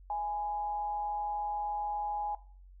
sine tone with amplitude modulation, 830.6 Hz, G#5, in tune, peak -29 dBFS, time 0.1-2.35 s, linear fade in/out 2 ms, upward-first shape sine, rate 172 Hz, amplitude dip 45%, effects noise-tail reverb RT60 0.4 s tail -17 dB re dry + added 46 Hz sine -51 dBFS peak until 2.8 s

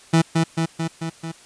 30% pulse tone with echo, 163.6 Hz, E3, 13 cents flat, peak -10 dBFS, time 0.13-0.22 s, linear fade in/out 10 ms, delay 220 ms, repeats 5, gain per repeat -3 dB, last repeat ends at 1.32 s, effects white hiss -48 dBFS RMS until 1.45 s + resampled to 22050 Hz

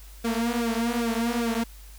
sawtooth tone with flanger, 233.1 Hz, A#3, in tune, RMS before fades -26 dBFS, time 0.24-1.64 s, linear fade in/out 10 ms, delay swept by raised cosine 0.98 to 6.98 ms, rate 2.5 Hz, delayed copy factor -0.95, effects added 50 Hz sine -43 dBFS peak until 1.98 s + white hiss -52 dBFS RMS until 1.98 s

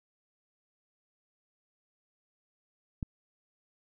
click, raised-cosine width 5 ms, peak -21 dBFS, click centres 3.028 s, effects none

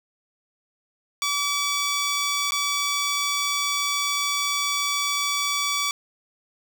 10% pulse tone with dropouts, 1147 Hz, D6, 41 cents flat, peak -14 dBFS, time 1.22-5.91 s, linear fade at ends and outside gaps 1 ms, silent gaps 2.508-2.52 s, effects none

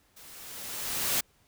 white noise with level ramp, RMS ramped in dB -51 to -26 dBFS, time 0.16-1.21 s, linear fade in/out 10 ms, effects pink hiss -66 dBFS RMS until 1.47 s

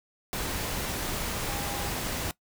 sine tone in noise, 809 Hz, G#5, 46 cents flat, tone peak -39 dBFS, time 1.48-1.89 s, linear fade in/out 0 ms, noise pink, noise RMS -32 dBFS, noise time 0.33-2.31 s, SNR -10 dB, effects noise-tail reverb RT60 0.1 s tail -20 dB re dry

